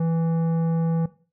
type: tone with tanh clipping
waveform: triangle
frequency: 164.81 Hz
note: E3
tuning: in tune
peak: -22 dBFS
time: 0-1.06 s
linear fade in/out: 5 ms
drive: 16 dB
effects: noise-tail reverb RT60 0.4 s tail -18 dB re dry